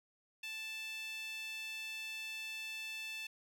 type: tone with high-pass filter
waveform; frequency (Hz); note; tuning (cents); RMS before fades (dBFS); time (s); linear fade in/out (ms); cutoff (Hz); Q
sawtooth; 880; A5; 0; -44; 0.43-3.27; 5; 2800; 5.4
effects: none